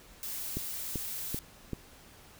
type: noise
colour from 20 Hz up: blue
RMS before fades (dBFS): -38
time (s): 0.23-1.39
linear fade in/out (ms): 0
type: click train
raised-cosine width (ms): 3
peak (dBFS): -21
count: 4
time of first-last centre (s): 0.57-1.733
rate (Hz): 2.58
effects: pink hiss -55 dBFS RMS until 2.39 s